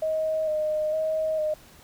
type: tone with vibrato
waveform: sine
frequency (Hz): 622.3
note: D#5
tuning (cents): 0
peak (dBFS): -23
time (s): 0.02-1.54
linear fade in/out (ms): 5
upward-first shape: square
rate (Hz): 1.1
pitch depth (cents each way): 22
effects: pink hiss -52 dBFS RMS until 1.83 s